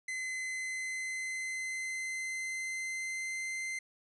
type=tone with pitch glide; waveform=45% pulse; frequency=2045 to 2077 Hz; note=C7 to C7; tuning=-40 to -13 cents; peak=-35 dBFS; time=0.08-3.79 s; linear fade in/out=5 ms; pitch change=+27 cents; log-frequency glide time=0.41-3.61 s; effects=resampled to 24000 Hz + 12-bit